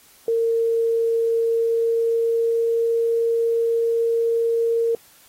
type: tone with pitch glide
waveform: sine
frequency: 458.4 to 461.3 Hz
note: A#4 to A#4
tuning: -29 to -18 cents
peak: -17 dBFS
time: 0.28-4.95 s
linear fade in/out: 2 ms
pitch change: +11 cents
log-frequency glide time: 1.32-2.98 s
effects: white hiss -52 dBFS RMS until 5.28 s + AAC 48 kbps